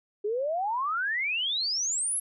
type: exponential sweep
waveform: sine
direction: up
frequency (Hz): 400 to 11340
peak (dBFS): -26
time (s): 0.24-2.2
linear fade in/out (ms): 10
effects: none